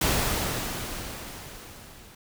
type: noise with level ramp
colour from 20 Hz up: pink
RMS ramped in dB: -23 to -50 dBFS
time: 0.01-2.15 s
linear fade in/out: 5 ms
effects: none